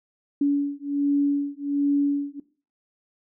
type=beating tone pair; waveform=sine; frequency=283.9 / 285.2 Hz; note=C#4 / C#4; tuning=+41 / +49 cents; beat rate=1.3 Hz; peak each=-23 dBFS; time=0.41-2.4 s; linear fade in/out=5 ms; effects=noise-tail reverb RT60 0.4 s tail -18 dB re dry